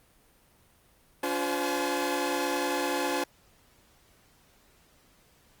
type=tone cluster; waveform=sawtooth; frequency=286.3 / 353.3 / 514 / 849 Hz; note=D4 / F4 / C5 / G#5; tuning=-44 / +20 / -31 / +38 cents; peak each=-29 dBFS; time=1.23-3.24 s; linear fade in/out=5 ms; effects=pink hiss -62 dBFS RMS until 5.6 s + Opus 32 kbps